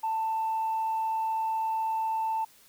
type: tone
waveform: sine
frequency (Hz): 888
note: A5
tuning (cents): +16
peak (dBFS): -25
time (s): 0.03-2.45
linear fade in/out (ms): 10
effects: tanh soft clip ceiling -23 dBFS + white hiss -58 dBFS RMS until 2.68 s